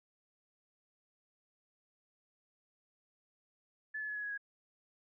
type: tone with pitch steps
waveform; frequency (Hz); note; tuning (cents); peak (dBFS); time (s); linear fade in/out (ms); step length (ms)
sine; 1732 / 1716.1 / 1700.3 / 1684.6 / 1669.1 / 1653.8; A6 / A6 / G#6 / G#6 / G#6 / G#6; -28 / -44 / +40 / +24 / +8 / -8; -37; 3.94-4.378; 10; 73
effects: none